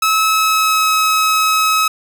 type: tone with pitch glide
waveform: sawtooth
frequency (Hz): 1294 to 1281.4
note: E6 to E6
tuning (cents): -32 to -49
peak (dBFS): -8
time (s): 0.02-1.88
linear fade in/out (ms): 5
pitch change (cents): -17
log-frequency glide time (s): 0.26-0.9
effects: none